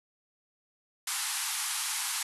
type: band-pass noise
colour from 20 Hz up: white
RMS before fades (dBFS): -33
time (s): 1.07-2.23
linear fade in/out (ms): 5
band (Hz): 790 to 12000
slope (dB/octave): 96
effects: none